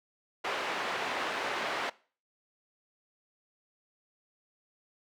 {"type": "band-pass noise", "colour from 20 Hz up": "pink", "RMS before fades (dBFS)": -34, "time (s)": [0.44, 1.9], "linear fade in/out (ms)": 10, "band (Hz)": [540, 2700], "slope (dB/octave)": 12, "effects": ["noise-tail reverb RT60 0.4 s tail -21 dB re dry"]}